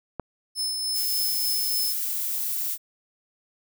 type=click; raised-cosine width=1 ms; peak=-16 dBFS; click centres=0.197 s
type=tone with tremolo; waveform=sawtooth; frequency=5240 Hz; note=E8; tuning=11 cents flat; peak=-22 dBFS; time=0.55-1.95 s; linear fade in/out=50 ms; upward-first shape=sine; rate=3.4 Hz; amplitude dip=30%
type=noise; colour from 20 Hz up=violet; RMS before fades=-28 dBFS; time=0.93-2.78 s; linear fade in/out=50 ms
effects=none